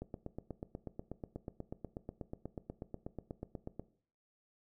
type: click train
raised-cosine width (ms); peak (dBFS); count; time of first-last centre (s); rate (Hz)
2; -28; 32; 0.02-3.796; 8.21
effects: noise-tail reverb RT60 0.5 s tail -17 dB re dry